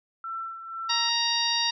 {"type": "tone with tremolo", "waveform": "sine", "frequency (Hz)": 1341, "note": "E6", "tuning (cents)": 29, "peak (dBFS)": -30, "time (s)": [0.24, 1.09], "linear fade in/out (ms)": 2, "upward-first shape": "sine", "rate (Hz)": 2, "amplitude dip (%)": 60}
{"type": "harmonic tone", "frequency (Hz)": 935, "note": "A#5", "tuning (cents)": 5, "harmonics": [1, 2, 3, 4, 5, 6], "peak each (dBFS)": [-31, -33, -32, -28, -28, -32], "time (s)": [0.89, 1.71], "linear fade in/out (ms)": 10}
{"effects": []}